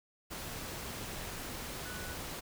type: tone in noise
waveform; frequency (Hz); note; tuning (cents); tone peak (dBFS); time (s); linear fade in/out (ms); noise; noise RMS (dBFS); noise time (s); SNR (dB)
sine; 1480; F#6; 0; -46; 1.84-2.15; 20; pink; -42; 0.3-2.41; -7
effects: none